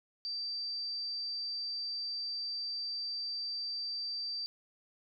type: tone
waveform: sine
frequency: 4666 Hz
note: D8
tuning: 12 cents flat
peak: -35 dBFS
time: 0.25-4.46 s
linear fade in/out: 0 ms
effects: none